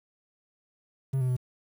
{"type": "tone with pitch steps", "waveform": "triangle", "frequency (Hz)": [133.8, 127.8, 126], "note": ["C3", "C3", "B2"], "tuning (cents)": [39, -40, 35], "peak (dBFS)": -22, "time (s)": [1.13, 1.367], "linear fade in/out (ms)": 10, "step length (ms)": 79, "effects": ["9-bit"]}